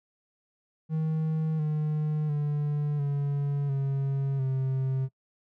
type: tone with pitch steps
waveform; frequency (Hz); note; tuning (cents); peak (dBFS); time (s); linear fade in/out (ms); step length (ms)
triangle; 158 / 152.53 / 147.25 / 142.15 / 137.23 / 132.48; D#3 / D#3 / D3 / C#3 / C#3 / C3; +27 / -34 / +5 / +44 / -17 / +22; -23; 0.89-5.09; 50; 700
effects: noise-tail reverb RT60 0.1 s tail -22 dB re dry